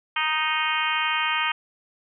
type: harmonic tone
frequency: 311.1 Hz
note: D#4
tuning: in tune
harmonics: 3 / 4 / 5 / 6 / 7 / 8 / 9 / 10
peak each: -29 / -28 / -31 / -31 / -30 / -29 / -32 / -31 dBFS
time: 0.16-1.52 s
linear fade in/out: 5 ms
effects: none